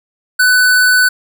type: tone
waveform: square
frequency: 1497 Hz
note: F#6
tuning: 20 cents sharp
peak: -8 dBFS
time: 0.39-1.09 s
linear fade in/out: 10 ms
effects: none